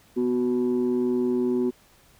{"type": "tone pair together", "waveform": "sine", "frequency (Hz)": [248, 370], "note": ["B3", "F#4"], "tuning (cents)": [7, 0], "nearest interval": "perfect fifth", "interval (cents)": 693, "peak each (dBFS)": -22, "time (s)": [0.16, 1.71], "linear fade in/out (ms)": 20, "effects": ["tanh soft clip ceiling -17 dBFS", "pink hiss -57 dBFS RMS until 2.19 s"]}